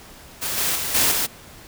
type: noise with level steps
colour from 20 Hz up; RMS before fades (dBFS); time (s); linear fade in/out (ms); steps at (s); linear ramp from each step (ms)
white; -26 / -22 / -26 / -18 / -22; 0.41-1.27; 20; 0.57 / 0.75 / 0.94 / 1.11; 10
effects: pink hiss -44 dBFS RMS until 1.67 s